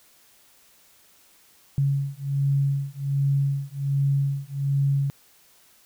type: beating tone pair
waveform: sine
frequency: 138.59 / 139.89 Hz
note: C#3 / C#3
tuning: 0 / +16 cents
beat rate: 1.3 Hz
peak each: -24 dBFS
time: 1.78-5.1 s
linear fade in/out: 0 ms
effects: white hiss -57 dBFS RMS until 5.85 s